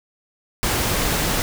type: noise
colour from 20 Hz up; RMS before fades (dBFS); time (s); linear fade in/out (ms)
pink; -21; 0.63-1.42; 0
effects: none